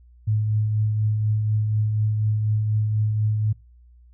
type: tone with tremolo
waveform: sine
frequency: 107.3 Hz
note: A2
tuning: 43 cents flat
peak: -17 dBFS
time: 0.27-3.53 s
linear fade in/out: 10 ms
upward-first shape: triangle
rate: 4.1 Hz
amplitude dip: 35%
effects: noise-tail reverb RT60 0.3 s tail -26 dB re dry + added 60 Hz sine -48 dBFS peak until 4.13 s